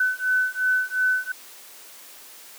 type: beating tone pair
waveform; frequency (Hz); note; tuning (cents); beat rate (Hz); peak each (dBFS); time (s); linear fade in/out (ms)
sine; 1507 / 1509.8; F#6 / F#6; +31 / +35; 2.8; -23; 0-1.32; 5
effects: white hiss -45 dBFS RMS until 2.58 s + high-pass 300 Hz 12 dB/octave